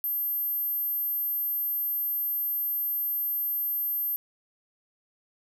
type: tone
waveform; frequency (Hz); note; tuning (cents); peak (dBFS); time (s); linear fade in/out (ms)
sine; 12940; G#9; -46; -26; 0.04-4.16; 0
effects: none